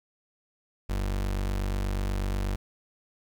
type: tone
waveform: 35% pulse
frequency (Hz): 48.24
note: G1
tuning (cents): -27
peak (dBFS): -25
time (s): 0.89-2.56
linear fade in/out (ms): 10
effects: 10-bit